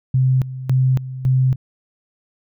sine tone with tremolo, 130 Hz, C3, 11 cents flat, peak -12 dBFS, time 0.14-1.56 s, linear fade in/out 5 ms, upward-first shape square, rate 1.8 Hz, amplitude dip 80%, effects none

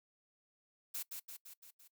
blue noise with echo, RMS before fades -41 dBFS, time 0.94-1.03 s, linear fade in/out 10 ms, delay 170 ms, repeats 5, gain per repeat -4 dB, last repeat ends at 1.88 s, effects noise-tail reverb RT60 0.1 s tail -21 dB re dry

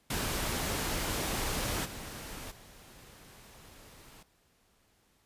pink noise with level steps, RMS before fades -33 / -43 / -54 dBFS, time 0.1-4.23 s, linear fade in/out 5 ms, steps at 1.84 / 2.5 s, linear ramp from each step 20 ms, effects pink hiss -69 dBFS RMS until 5.25 s + resampled to 32000 Hz

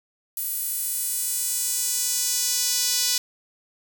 sawtooth tone with high-pass filter sweep, 493.9 Hz, B4, in tune, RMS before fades -25 dBFS, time 0.37-3.18 s, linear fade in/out 2 ms, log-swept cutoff 12000 to 4800 Hz, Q 1.5, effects none

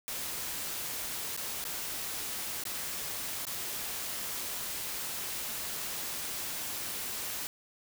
white noise with dropouts, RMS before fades -37 dBFS, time 0.08-7.47 s, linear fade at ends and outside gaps 0 ms, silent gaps 1.365-1.375 / 1.641-1.651 / 2.637-2.653 / 3.452-3.468 s, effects none

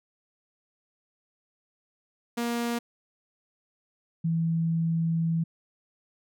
sawtooth / sine tone pair in turn, 236.3 / 164.65 Hz, A#3 / E3, +24 / -2 cents, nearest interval tritone, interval 626 cents, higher first, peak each -23 dBFS, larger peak neither, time 2.37-2.79 / 4.24-5.44 s, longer second, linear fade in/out 10 ms, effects none

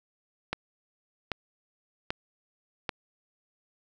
click train, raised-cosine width 0.3 ms, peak -13 dBFS, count 4, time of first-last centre 0.53-2.892 s, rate 1.27 Hz, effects none

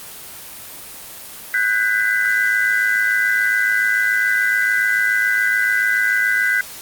sine tone cluster, 1487 / 1594 / 2000 Hz, F#6 / G6 / B6, +8 / +28 / +21 cents, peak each -19 dBFS, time 1.54-6.61 s, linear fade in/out 2 ms, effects white hiss -35 dBFS RMS until 6.81 s + Opus 24 kbps

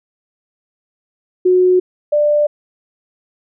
sine tone pair in turn, 365.6 / 592.6 Hz, F#4 / D5, -21 / +15 cents, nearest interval minor sixth, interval 836 cents, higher second, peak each -8 / -10 dBFS, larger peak first, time 1.45-1.8 / 2.12-2.47 s, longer neither, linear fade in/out 10 ms, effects none

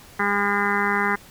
harmonic tone, 202.6 Hz, G#3, 43 cents flat, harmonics 1 / 2 / 4 / 5 / 6 / 7 / 8 / 9 / 10, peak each -28 / -28 / -28 / -28 / -28 / -28 / -28 / -28 / -28 dBFS, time 0.19-1.16 s, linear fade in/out 10 ms, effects pink hiss -47 dBFS RMS until 1.3 s

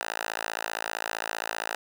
5% pulse tone with high-pass filter, 55.3 Hz, A1, 9 cents sharp, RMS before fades -33 dBFS, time 0.01-1.75 s, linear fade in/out 0 ms, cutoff 1000 Hz, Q 1.7, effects none

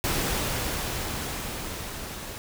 pink noise with level ramp, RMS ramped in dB -26 to -38 dBFS, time 0.04-2.38 s, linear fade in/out 0 ms, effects none

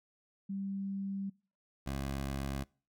sine / 15% pulse tone pair in turn, 196 / 68.26 Hz, G3 / C#2, 0 / -26 cents, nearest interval octave + tritone, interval 1826 cents, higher first, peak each -35 / -29 dBFS, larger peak second, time 0.49-1.3 / 1.86-2.64 s, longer first, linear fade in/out 10 ms, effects noise-tail reverb RT60 0.4 s tail -25 dB re dry

